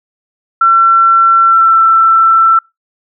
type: tone with pitch glide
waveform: sine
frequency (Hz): 1350 to 1336.8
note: E6 to E6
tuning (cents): +41 to +24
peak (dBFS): -4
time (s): 0.61-2.59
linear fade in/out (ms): 5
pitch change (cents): -17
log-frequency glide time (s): 1.46-1.8
effects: noise-tail reverb RT60 0.2 s tail -25 dB re dry